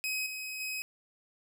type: tone with level steps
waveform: sawtooth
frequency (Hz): 2534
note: D#7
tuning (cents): +31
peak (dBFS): -28 / -34 / -31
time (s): 0.04-0.82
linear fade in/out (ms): 0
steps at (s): 0.26 / 0.6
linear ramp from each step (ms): 5
effects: none